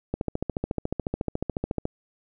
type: click train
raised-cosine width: 2 ms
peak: -13 dBFS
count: 25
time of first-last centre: 0.14-1.854 s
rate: 14 Hz
effects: none